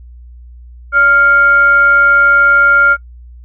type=tone with frequency modulation; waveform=sine; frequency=1396.9 Hz; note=F6; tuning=in tune; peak=-5 dBFS; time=0.92-2.97 s; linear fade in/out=50 ms; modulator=823 Hz; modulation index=0.29; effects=noise-tail reverb RT60 0.1 s tail -24 dB re dry + added 60 Hz sine -32 dBFS peak until 3.44 s